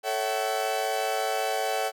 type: chord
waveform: 40% pulse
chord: F# minor seventh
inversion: first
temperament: equal with one note detuned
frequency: 440 / 554.4 / 659.3 / 759 Hz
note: A4 / C#5 / E5 / F#5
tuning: 0 / 0 / 0 / +44 cents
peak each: -32 / -32 / -32 / -28 dBFS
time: 0.03-1.92 s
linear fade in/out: 50 ms
effects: none